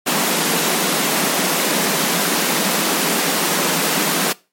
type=high-pass noise; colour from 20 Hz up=pink; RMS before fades=-18 dBFS; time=0.06-4.33 s; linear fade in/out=10 ms; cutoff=160 Hz; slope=96 dB/octave; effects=noise-tail reverb RT60 0.3 s tail -22 dB re dry + MP3 64 kbps